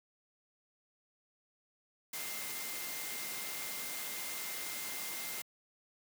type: tone in noise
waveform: sine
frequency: 2097 Hz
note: C7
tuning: 3 cents sharp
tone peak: -48 dBFS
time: 2.13-5.42 s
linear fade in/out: 5 ms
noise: white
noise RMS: -41 dBFS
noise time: 2.13-5.42 s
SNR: -10 dB
effects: high-pass 150 Hz 12 dB/octave